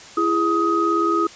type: tone cluster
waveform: sine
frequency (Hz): 335 / 412.6 / 1257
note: E4 / G#4 / D#6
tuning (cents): +28 / -11 / +17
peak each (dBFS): -20 / -25 / -19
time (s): 0.17-1.27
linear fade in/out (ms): 5
effects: white hiss -41 dBFS RMS until 1.35 s + resampled to 16000 Hz